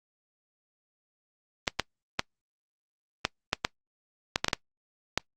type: clicks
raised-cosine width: 0.2 ms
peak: -6 dBFS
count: 11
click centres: 1.678 / 1.797 / 2.194 / 3.251 / 3.531 / 3.649 / 4.359 / 4.445 / 4.483 / 4.532 / 5.176 s
effects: noise-tail reverb RT60 0.1 s tail -23 dB re dry + Opus 32 kbps